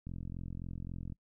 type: click train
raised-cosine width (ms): 5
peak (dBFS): -30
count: 47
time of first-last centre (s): 0.07-1.123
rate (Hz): 43.7
effects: noise-tail reverb RT60 0.1 s tail -24 dB re dry